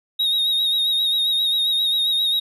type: tone with vibrato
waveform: triangle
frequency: 3762 Hz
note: A#7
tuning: 15 cents sharp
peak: -16 dBFS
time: 0.19-2.4 s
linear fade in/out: 10 ms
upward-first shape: sine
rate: 7.5 Hz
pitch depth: 41 cents each way
effects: none